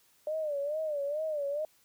sine tone with vibrato, 596 Hz, D5, 25 cents sharp, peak -30 dBFS, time 0.27-1.65 s, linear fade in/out 2 ms, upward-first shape sine, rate 2.3 Hz, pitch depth 110 cents each way, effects white hiss -66 dBFS RMS until 1.84 s

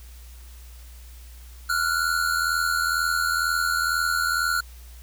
square tone pair together, 1379.9 / 1462 Hz, F6 / F#6, -21 / -21 cents, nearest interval minor second, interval 100 cents, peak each -25 dBFS, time 1.69-4.61 s, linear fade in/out 10 ms, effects added 60 Hz sine -41 dBFS peak until 5.02 s + white hiss -52 dBFS RMS until 5.02 s

